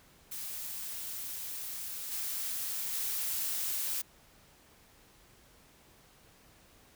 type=noise with level steps; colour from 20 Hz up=blue; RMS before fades=-40 / -36 / -34 dBFS; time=0.31-4.02 s; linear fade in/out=10 ms; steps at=2.11 / 2.93 s; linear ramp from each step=20 ms; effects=pink hiss -61 dBFS RMS until 6.95 s